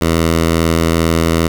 10% pulse tone, 82.41 Hz, E2, in tune, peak -3 dBFS, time 0.01-1.48 s, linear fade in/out 5 ms, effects none

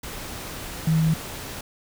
sine tone in noise, 160 Hz, D#3, 49 cents sharp, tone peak -17 dBFS, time 0.87-1.14 s, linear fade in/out 5 ms, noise pink, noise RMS -35 dBFS, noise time 0.03-1.61 s, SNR +15 dB, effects none

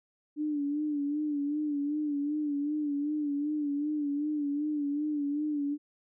sine tone with vibrato, 293.7 Hz, D4, in tune, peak -28 dBFS, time 0.36-5.78 s, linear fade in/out 50 ms, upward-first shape sine, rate 2.6 Hz, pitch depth 60 cents each way, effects none

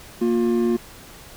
triangle tone pair together, 233.1 / 355 Hz, A#3 / F4, 0 / +28 cents, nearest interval perfect fifth, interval 728 cents, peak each -18 dBFS, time 0.21-0.77 s, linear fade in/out 10 ms, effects pink hiss -43 dBFS RMS until 1.36 s

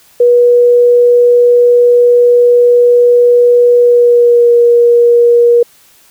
sine tone with pitch glide, 484.3 to 475.4 Hz, B4 to A#4, -34 to +34 cents, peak -3 dBFS, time 0.2-5.63 s, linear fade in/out 5 ms, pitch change -32 cents, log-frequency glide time 3.78-4.51 s, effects white hiss -45 dBFS RMS until 6.1 s

